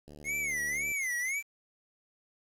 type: click train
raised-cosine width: 2 ms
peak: -37 dBFS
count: 63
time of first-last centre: 0.08-0.917 s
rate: 74.1 Hz
type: tone with vibrato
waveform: square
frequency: 2114 Hz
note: C7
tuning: 17 cents sharp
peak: -31 dBFS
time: 0.24-1.43 s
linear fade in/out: 50 ms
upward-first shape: sine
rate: 1.9 Hz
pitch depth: 170 cents each way
effects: resampled to 32000 Hz + 9-bit